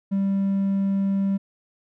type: tone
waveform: triangle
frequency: 196 Hz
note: G3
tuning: in tune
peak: -17 dBFS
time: 0.11-1.38 s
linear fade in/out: 20 ms
effects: tanh soft clip ceiling -13 dBFS